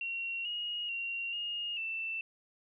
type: tone with pitch steps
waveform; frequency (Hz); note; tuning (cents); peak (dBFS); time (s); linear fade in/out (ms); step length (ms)
sine; 2740 / 2877 / 2755 / 2850 / 2668; F7 / F#7 / F7 / F7 / E7; -34 / -49 / -24 / +34 / +20; -34; 0.01-2.21; 2; 440
effects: none